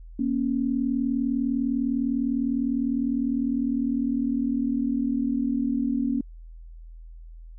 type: tone pair together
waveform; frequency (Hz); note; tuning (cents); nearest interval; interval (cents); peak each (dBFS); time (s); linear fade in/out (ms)
sine; 237.3 / 277.2; A#3 / C#4; +31 / 0; minor third; 269; -25; 0.19-6.21; 5
effects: added 41 Hz sine -40 dBFS peak until 7.58 s